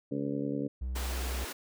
harmonic tone, 70.4 Hz, C#2, 27 cents sharp, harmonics 2 / 3 / 4 / 5 / 6 / 7 / 8, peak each -39 / -38 / -33 / -46 / -40 / -40 / -45 dBFS, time 0.11-0.68 s, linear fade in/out 10 ms
triangle tone, 63.4 Hz, B1, 46 cents sharp, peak -30 dBFS, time 0.81-1.45 s, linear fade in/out 10 ms
pink high-pass noise, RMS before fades -40 dBFS, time 0.95-1.53 s, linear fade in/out 10 ms, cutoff 250 Hz, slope 24 dB/octave
effects none

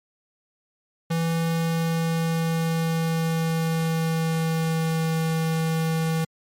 square tone with pitch glide, 165.2 to 161.71 Hz, E3 to E3, +4 to -33 cents, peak -22 dBFS, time 1.1-6.25 s, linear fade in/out 10 ms, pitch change -37 cents, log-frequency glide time 1.38-5.15 s, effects MP3 64 kbps

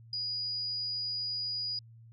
sine tone, 4904 Hz, D#8, 26 cents flat, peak -32 dBFS, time 0.13-1.79 s, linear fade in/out 2 ms, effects added 114 Hz sine -51 dBFS peak until 2.12 s + AAC 48 kbps

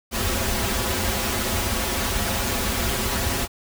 pink noise with comb filter, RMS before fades -24 dBFS, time 0.11-3.48 s, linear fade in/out 50 ms, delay 6.6 ms, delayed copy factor -0.95, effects none

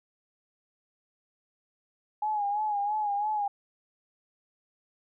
sine tone with vibrato, 832 Hz, G#5, 3 cents sharp, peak -26 dBFS, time 2.22-3.48 s, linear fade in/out 5 ms, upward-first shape sine, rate 3 Hz, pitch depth 59 cents each way, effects none

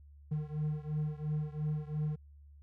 triangle beating tone pair, 150.6 / 153.5 Hz, D3 / D#3, +44 / -23 cents, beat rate 2.9 Hz, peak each -33 / -35 dBFS, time 0.31-2.16 s, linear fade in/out 10 ms, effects added 72 Hz sine -53 dBFS peak until 2.62 s

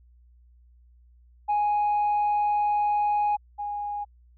sine tone pair in turn, 830.6 / 823.9 Hz, G#5 / G#5, 0 / -14 cents, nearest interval unison, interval 14 cents, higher first, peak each -19 / -28 dBFS, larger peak first, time 1.48-3.37 / 3.58-4.05 s, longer first, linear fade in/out 20 ms, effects tanh soft clip ceiling -19 dBFS + added 60 Hz sine -53 dBFS peak until 4.37 s

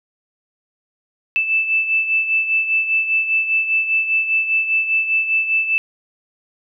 sine beating tone pair, 2637 / 2642 Hz, E7 / E7, 0 / +3 cents, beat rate 5 Hz, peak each -16 / -23 dBFS, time 1.36-5.78 s, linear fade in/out 0 ms, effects none

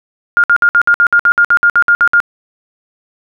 sine tone bursts, 1413 Hz, F6, 20 cents sharp, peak -5 dBFS, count 15, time 0.37-2.202 s, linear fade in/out 0 ms, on 68 ms, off 58 ms, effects none

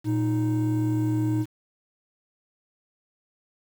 triangle tone pair together, 116.71 / 311.1 Hz, A#2 / D#4, +3 / 0 cents, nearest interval octave + perfect fourth, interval 1697 cents, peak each -22 dBFS, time 0.04-1.46 s, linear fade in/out 50 ms, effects tanh soft clip ceiling -12 dBFS + 8-bit

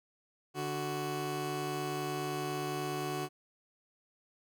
20% pulse tone pair together, 146.83 / 370.6 Hz, D3 / F#4, 0 / +3 cents, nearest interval octave + major third, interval 1603 cents, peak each -33 / -31 dBFS, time 0.54-3.29 s, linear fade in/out 50 ms, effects none

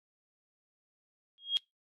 sine tone with exponential growth, 3265 Hz, G#7, 30 cents flat, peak -22 dBFS, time 1.38-1.57 s, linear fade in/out 0 ms, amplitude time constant 40 ms, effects noise-tail reverb RT60 0.2 s tail -26 dB re dry + AAC 32 kbps

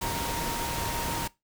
sine tone in noise, 932.3 Hz, A#5, in tune, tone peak -34 dBFS, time 0.01-1.28 s, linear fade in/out 10 ms, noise pink, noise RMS -32 dBFS, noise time 0.01-1.28 s, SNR -5 dB, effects noise-tail reverb RT60 0.2 s tail -20 dB re dry

